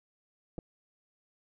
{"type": "clicks", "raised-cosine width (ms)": 2, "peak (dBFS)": -27, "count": 2, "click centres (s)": [0.582, 0.588], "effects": []}